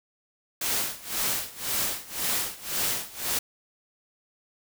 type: noise with tremolo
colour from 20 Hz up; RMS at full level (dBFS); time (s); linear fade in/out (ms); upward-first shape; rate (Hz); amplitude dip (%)
white; -26; 0.61-3.39; 5; sine; 1.9; 90
effects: none